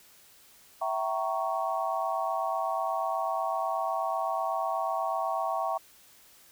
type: chord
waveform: sine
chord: E diminished seventh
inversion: none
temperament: equal with one note detuned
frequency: 659.3 / 767.4 / 932.3 / 1108.7 Hz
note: E5 / G5 / Bb5 / Db6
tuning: 0 / -37 / 0 / 0 cents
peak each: -32 / -32 / -35 / -33 dBFS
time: 0.81-5.78 s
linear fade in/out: 10 ms
effects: white hiss -57 dBFS RMS until 6.51 s